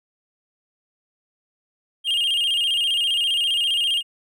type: tone with vibrato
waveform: triangle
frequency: 3013 Hz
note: F#7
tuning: 31 cents sharp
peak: -17 dBFS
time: 2.04-4.03 s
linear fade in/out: 50 ms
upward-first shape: square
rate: 15 Hz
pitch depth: 98 cents each way
effects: none